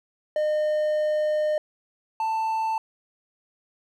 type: tone pair in turn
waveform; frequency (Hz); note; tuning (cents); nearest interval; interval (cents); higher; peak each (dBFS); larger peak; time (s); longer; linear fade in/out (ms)
triangle; 609 / 886.7; D#5 / A5; -37 / +13; perfect fifth; 650; second; -19 / -21; first; 0.36-1.58 / 2.2-2.78; first; 2
effects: none